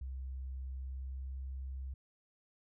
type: tone with pitch glide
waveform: sine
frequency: 65.41 to 66.06 Hz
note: C2 to C2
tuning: 0 to +17 cents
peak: -39 dBFS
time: 0.01-1.94 s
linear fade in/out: 5 ms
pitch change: +17 cents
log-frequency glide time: 0.68-1.38 s
effects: none